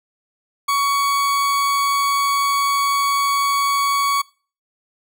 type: tone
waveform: 40% pulse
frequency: 1122 Hz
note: C#6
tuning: 21 cents sharp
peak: -15 dBFS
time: 0.68-4.22 s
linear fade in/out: 10 ms
effects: noise-tail reverb RT60 0.4 s tail -23 dB re dry